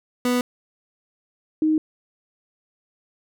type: tone pair in turn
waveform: 30% pulse / sine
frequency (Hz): 246.9 / 311.7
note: B3 / D#4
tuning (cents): 0 / +3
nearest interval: major third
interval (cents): 403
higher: second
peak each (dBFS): -16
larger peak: neither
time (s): 0.25-0.41 / 1.62-1.78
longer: neither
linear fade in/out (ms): 2
effects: none